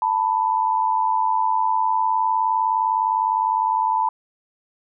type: tone pair together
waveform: sine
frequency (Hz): 888.3 / 988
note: A5 / B5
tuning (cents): +16 / 0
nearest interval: major second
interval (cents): 184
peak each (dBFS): -20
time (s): 0.02-4.09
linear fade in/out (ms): 2
effects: none